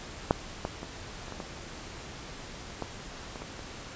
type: clicks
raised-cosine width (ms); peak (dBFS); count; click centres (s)
1; -7 / -16 / -23 / -27 / -24 / -22 / -18 / -25 / -25 / -28; 10; 0.309 / 0.651 / 0.831 / 1.282 / 1.323 / 1.402 / 2.823 / 3.358 / 3.42 / 3.593
effects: pink hiss -43 dBFS RMS until 3.95 s + resampled to 16000 Hz